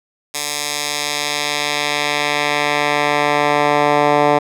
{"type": "tone with band-pass filter sweep", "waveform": "10% pulse", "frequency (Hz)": 146.83, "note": "D3", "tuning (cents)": 0, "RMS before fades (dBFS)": -17, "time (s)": [0.34, 4.39], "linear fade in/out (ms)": 10, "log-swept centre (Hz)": [7600, 830], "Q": 0.79, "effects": []}